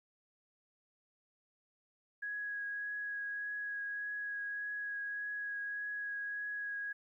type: tone with vibrato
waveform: sine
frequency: 1661.2 Hz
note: G#6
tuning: in tune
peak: -37 dBFS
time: 2.22-6.93 s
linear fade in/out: 10 ms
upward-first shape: triangle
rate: 1.7 Hz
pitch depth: 13 cents each way
effects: 13-bit